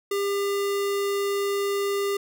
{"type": "tone", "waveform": "square", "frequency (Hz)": 400.5, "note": "G4", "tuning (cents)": 37, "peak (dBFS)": -24, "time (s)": [0.11, 2.17], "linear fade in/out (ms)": 5, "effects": []}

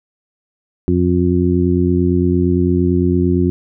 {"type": "harmonic tone", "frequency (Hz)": 88.8, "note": "F2", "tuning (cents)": 29, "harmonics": [1, 2, 3, 4], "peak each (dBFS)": [-17, -17, -17, -17], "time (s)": [0.88, 3.5], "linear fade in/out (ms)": 0, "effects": []}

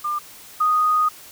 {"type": "tone pair in turn", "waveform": "sine", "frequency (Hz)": [1199, 1241.4], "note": ["D6", "D#6"], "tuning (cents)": [36, -4], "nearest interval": "minor second", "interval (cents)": 60, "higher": "second", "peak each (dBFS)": [-21, -15], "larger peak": "second", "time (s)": [[0.04, 0.19], [0.6, 1.09]], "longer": "second", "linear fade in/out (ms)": 10, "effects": ["white hiss -43 dBFS RMS until 1.31 s"]}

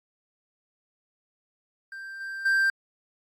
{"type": "tone with level steps", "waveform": "triangle", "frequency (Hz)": 1576, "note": "G6", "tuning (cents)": 9, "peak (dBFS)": [-35, -31, -18], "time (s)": [1.92, 2.7], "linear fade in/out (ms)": 2, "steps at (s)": [2.2, 2.45], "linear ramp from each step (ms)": 10, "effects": ["AAC 64 kbps"]}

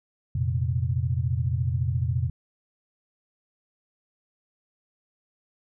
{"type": "chord", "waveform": "sine", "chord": "F suspended fourth", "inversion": "none", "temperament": "equal", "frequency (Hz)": [87.31, 116.54, 130.81], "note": ["F2", "Bb2", "C3"], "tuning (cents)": [0, 0, 0], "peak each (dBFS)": -27, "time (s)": [0.35, 2.3], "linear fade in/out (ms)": 5, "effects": []}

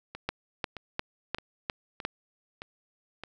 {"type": "two click trains", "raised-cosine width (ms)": 0.3, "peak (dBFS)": [-23, -13], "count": [6, 6], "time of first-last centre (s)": [[0.15, 3.236], [0.29, 2.051]], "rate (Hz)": [1.62, 2.84], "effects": []}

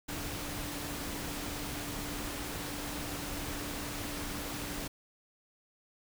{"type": "tone in noise", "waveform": "sine", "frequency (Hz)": 291.1, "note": "D4", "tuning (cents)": -15, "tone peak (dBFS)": -44, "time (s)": [0.08, 4.88], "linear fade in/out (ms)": 10, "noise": "pink", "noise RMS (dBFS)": -39, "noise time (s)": [0.08, 4.88], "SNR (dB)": -8, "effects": []}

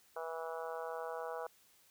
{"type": "harmonic tone", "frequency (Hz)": 163.3, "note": "E3", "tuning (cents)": -16, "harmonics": [3, 4, 5, 6, 7, 8, 9], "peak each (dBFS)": [-43, -45, -47, -49, -50, -51, -52], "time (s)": [0.16, 1.47], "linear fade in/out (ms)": 5, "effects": ["white hiss -67 dBFS RMS until 1.9 s"]}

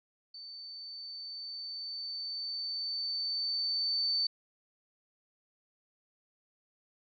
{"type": "tone with level ramp", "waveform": "sine", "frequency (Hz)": 4541, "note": "C#8", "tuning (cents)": 41, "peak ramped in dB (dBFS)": [-44, -27], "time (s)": [0.34, 4.27], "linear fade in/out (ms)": 5, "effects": []}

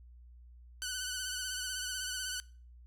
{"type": "tone with vibrato", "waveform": "10% pulse", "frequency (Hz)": 1500, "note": "F#6", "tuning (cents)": 23, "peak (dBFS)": -27, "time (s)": [0.82, 2.4], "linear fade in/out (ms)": 0, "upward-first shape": "sine", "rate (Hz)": 16, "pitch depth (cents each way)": 40, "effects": ["noise-tail reverb RT60 0.4 s tail -21 dB re dry", "added 60 Hz sine -52 dBFS peak until 2.86 s"]}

